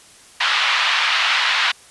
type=band-pass noise; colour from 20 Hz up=white; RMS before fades=-18 dBFS; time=0.4-1.72 s; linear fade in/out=10 ms; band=910 to 3600 Hz; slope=24 dB/octave; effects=white hiss -46 dBFS RMS until 1.9 s + resampled to 24000 Hz